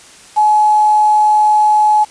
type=tone with quantisation; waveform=sine; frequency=849 Hz; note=G#5; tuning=38 cents sharp; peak=-7 dBFS; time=0.36-2.05 s; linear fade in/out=20 ms; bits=5; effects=white hiss -40 dBFS RMS until 2.1 s + resampled to 22050 Hz